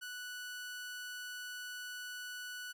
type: tone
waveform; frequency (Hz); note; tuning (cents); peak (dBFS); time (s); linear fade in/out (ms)
sawtooth; 1480; F#6; 0; -39; 0.01-2.73; 20
effects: none